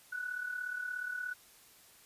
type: tone with amplitude modulation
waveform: sine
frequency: 1480 Hz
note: F#6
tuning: in tune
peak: -33 dBFS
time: 0.12-1.34 s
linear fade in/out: 10 ms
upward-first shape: sine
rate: 36.9 Hz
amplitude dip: 65%
effects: white hiss -60 dBFS RMS until 2.05 s + resampled to 32000 Hz